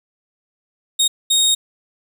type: tone bursts at uneven times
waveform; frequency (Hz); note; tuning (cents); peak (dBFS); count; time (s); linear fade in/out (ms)
25% pulse; 3729; A#7; 0; -9; 2; 0.99-1.08 / 1.3-1.55; 10
effects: none